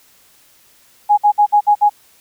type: tone bursts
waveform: sine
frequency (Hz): 830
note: G#5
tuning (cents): -1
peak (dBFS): -7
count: 6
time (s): 1.09-1.897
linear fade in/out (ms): 20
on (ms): 87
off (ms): 57
effects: white hiss -51 dBFS RMS until 2.2 s